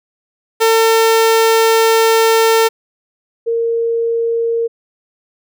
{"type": "tone pair in turn", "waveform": ["sawtooth", "sine"], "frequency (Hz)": [450, 461.9], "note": ["A4", "A#4"], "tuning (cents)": [39, -16], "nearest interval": "unison", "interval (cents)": 45, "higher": "second", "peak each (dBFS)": [-5, -13], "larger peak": "first", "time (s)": [[0.6, 2.69], [3.46, 4.68]], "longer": "first", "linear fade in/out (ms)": 20, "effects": []}